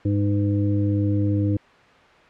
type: harmonic tone with a mistuned harmonic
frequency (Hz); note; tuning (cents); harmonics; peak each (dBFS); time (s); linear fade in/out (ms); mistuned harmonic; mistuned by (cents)
102.2; G#2; -27; 1 / 2 / 3 / 5; -20 / -30 / -23 / -33; 0.05-1.57; 5; 5; -28
effects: white hiss -50 dBFS RMS until 2.29 s + low-pass 2000 Hz 12 dB/octave